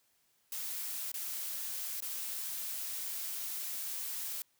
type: noise with dropouts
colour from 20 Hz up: blue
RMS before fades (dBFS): -39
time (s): 0.52-4.42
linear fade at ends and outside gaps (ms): 1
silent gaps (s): 1.117-1.141 / 2.004-2.023
effects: white hiss -73 dBFS RMS until 4.59 s